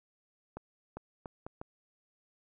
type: accelerating click train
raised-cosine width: 1 ms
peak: -27 dBFS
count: 5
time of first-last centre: 0.57-1.615 s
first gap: 400 ms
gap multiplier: 0.72
effects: none